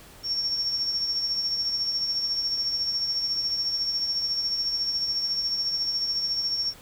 sine tone with tremolo, 5490 Hz, F8, 31 cents flat, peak -22 dBFS, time 0.23-6.74 s, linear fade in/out 50 ms, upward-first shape triangle, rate 14 Hz, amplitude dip 50%, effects pink hiss -49 dBFS RMS until 6.81 s

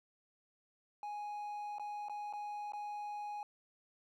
triangle tone with dropouts, 830.6 Hz, G#5, in tune, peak -38 dBFS, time 1.03-3.43 s, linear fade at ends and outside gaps 1 ms, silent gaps 1.784-1.796 / 2.085-2.096 / 2.327-2.335 / 2.721-2.734 s, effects none

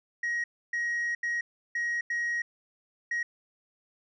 sine tone bursts at uneven times, 1891 Hz, A#6, 24 cents sharp, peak -25 dBFS, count 6, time 0.23-0.44 / 0.73-1.15 / 1.23-1.41 / 1.75-2.01 / 2.1-2.42 / 3.11-3.23 s, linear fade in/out 5 ms, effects tanh soft clip ceiling -26 dBFS

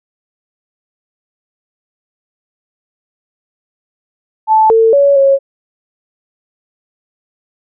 sine tone with pitch steps, 874 / 449.4 / 563 / 548 Hz, A5 / A4 / C#5 / C#5, -12 / +37 / +27 / -20 cents, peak -5 dBFS, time 4.47-5.39 s, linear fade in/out 50 ms, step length 230 ms, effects none

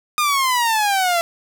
sawtooth exponential sweep, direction down, 1231 to 670 Hz, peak -12 dBFS, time 0.18-1.21 s, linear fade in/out 0 ms, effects none

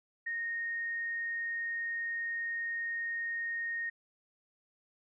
sine tone, 1855 Hz, A#6, 9 cents flat, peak -33 dBFS, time 0.26-3.9 s, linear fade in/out 10 ms, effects none

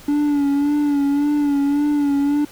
triangle tone with vibrato, 287.7 Hz, D4, 36 cents flat, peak -13 dBFS, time 0.08-2.45 s, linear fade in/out 5 ms, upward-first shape sine, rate 1.8 Hz, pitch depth 43 cents each way, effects pink hiss -43 dBFS RMS until 2.51 s

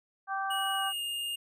harmonic tone, 389.2 Hz, G4, 12 cents flat, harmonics 2 / 3 / 4, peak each -33 / -35 / -36 dBFS, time 0.27-0.93 s, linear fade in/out 50 ms
square tone with pitch glide, 2907 to 2829 Hz, F#7 to F7, -31 to +22 cents, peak -33 dBFS, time 0.5-1.36 s, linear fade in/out 10 ms, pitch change -47 cents, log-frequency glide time 0.76-1.02 s
effects none

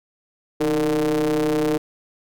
square ring-modulated tone, 73.42 Hz, D2, in tune, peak -16 dBFS, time 0.6-1.78 s, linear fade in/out 10 ms, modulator 383 Hz, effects none

